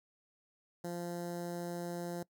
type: tone with notch filter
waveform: 15% pulse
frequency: 173.5 Hz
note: F3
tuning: 11 cents flat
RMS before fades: -40 dBFS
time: 0.84-2.23 s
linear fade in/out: 5 ms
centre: 2600 Hz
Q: 0.59
effects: noise-tail reverb RT60 0.1 s tail -22 dB re dry